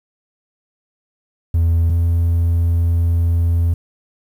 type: tone pair in turn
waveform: triangle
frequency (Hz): 83.5 / 84.71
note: E2 / E2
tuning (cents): +23 / +48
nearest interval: unison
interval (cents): 25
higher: second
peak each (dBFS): -9 / -10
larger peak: first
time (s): 1.54-1.9 / 1.9-3.74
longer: second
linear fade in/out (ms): 5
effects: tanh soft clip ceiling -6 dBFS + 8-bit